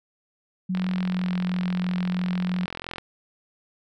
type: tone with pitch glide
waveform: sine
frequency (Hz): 185 to 181.4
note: F#3 to F#3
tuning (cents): 0 to -34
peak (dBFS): -23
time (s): 0.69-2.66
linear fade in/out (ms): 10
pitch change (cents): -34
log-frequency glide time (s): 0.93-1.37
type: click train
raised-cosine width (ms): 0.3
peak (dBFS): -17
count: 97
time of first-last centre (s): 0.75-2.983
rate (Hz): 43
effects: none